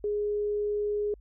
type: tone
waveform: sine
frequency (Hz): 415.3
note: G#4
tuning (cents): 0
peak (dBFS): -26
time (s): 0.04-1.14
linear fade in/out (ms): 2
effects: added 50 Hz sine -50 dBFS peak until 1.2 s